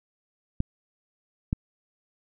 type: clicks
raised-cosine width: 5 ms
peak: -12 dBFS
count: 2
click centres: 0.604 / 1.529 s
effects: none